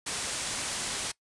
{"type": "low-pass noise", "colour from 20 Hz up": "white", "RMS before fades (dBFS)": -34, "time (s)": [0.06, 1.12], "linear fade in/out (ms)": 10, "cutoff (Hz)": 10000, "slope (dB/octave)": 48, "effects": ["noise-tail reverb RT60 0.1 s tail -21 dB re dry", "resampled to 24000 Hz"]}